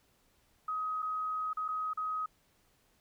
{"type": "tone with dropouts", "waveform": "sine", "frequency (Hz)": 1262, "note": "D#6", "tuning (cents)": 24, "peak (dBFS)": -32, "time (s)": [0.68, 2.26], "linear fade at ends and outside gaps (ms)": 5, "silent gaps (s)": [[1.022, 1.026], [1.532, 1.57], [1.681, 1.686], [1.934, 1.973]], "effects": ["pink hiss -70 dBFS RMS until 3 s"]}